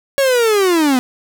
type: linear sweep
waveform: 45% pulse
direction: down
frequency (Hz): 560 to 244.4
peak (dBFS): -11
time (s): 0.18-0.99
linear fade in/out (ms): 0
effects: none